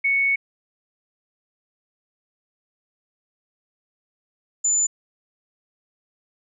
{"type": "tone pair in turn", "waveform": "sine", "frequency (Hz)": [2217, 7039], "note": ["C#7", "A8"], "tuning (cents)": [0, 0], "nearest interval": "octave + minor sixth", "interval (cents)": 2000, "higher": "second", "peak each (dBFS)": -17, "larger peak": "neither", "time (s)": [[0.04, 0.36], [4.64, 4.87]], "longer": "first", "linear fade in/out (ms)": 10, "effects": []}